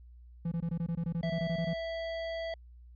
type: tone bursts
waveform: triangle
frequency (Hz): 168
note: E3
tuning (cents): +33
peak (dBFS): -28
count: 15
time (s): 0.45-1.735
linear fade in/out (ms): 5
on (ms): 67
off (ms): 20
type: tone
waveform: square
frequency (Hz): 659.3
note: E5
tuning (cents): 0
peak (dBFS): -35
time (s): 1.23-2.54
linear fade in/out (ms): 2
effects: added 60 Hz sine -50 dBFS peak until 2.95 s + resampled to 11025 Hz